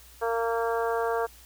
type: harmonic tone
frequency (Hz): 230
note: A#3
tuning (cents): -23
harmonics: 2 / 3 / 4 / 5 / 6 / 7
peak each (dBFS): -27 / -31 / -33 / -35 / -37 / -38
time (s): 0.21-1.27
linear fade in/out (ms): 20
effects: added 60 Hz sine -53 dBFS peak until 1.45 s + white hiss -53 dBFS RMS until 1.45 s